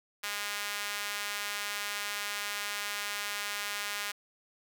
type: tone with high-pass filter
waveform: sawtooth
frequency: 204.9 Hz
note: G#3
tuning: 23 cents flat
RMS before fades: -36 dBFS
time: 0.23-4.12 s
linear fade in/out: 10 ms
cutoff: 1700 Hz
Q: 0.95
effects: none